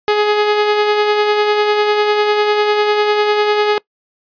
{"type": "tone with tremolo", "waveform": "sawtooth", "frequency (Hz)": 419, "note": "G#4", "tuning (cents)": 15, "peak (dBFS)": -6, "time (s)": [0.08, 3.78], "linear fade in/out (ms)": 0, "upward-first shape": "sine", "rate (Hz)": 10, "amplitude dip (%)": 35, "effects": ["noise-tail reverb RT60 0.1 s tail -23 dB re dry", "resampled to 11025 Hz"]}